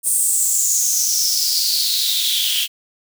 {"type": "noise with high-pass filter sweep", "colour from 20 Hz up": "white", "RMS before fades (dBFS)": -18, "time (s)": [0.03, 2.68], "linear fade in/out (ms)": 50, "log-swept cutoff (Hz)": [9100, 3000], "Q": 6.8, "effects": []}